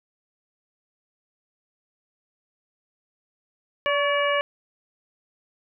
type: harmonic tone with a mistuned harmonic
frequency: 576 Hz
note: D5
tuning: 34 cents flat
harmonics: 1 / 2 / 3 / 4 / 5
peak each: -23 / -26 / -28 / -29 / -30 dBFS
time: 3.86-4.41 s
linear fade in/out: 0 ms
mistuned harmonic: 2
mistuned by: -40 cents
effects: none